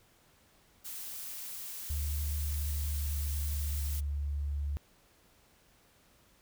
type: noise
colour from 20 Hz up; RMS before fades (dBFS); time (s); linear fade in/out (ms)
blue; -42; 0.84-4.01; 20
type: tone with pitch glide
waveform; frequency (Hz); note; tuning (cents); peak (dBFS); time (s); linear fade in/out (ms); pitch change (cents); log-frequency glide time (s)
sine; 73.42 to 71.87; D2 to D2; 0 to -37; -31; 1.9-4.77; 0; -37; 2.22-4.09
effects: pink hiss -65 dBFS RMS until 6.41 s